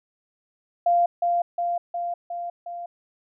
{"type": "tone with echo", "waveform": "sine", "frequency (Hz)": 695, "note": "F5", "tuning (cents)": -9, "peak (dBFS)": -16, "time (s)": [0.86, 1.06], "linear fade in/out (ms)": 5, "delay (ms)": 360, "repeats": 5, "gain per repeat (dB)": -3, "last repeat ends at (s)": 2.86, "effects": []}